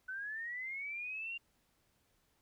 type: linear sweep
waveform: sine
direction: up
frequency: 1494 to 2794 Hz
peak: -39 dBFS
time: 0.08-1.38 s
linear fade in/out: 10 ms
effects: pink hiss -75 dBFS RMS until 2.41 s